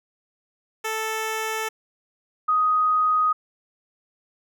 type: tone pair in turn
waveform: 10% pulse / sine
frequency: 440 / 1249.6 Hz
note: A4 / D#6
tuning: 0 / +7 cents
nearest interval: octave + tritone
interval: 1807 cents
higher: second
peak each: -17 dBFS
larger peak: neither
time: 0.84-1.69 / 2.48-3.33 s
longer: neither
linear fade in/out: 10 ms
effects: none